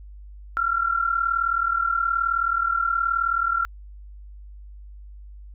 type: tone pair together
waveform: sine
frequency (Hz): 1355 / 1393.9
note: E6 / F6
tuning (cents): +47 / -4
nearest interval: unison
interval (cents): 49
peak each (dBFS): -22 / -24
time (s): 0.57-3.65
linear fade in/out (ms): 0
effects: added 50 Hz sine -39 dBFS peak until 5.54 s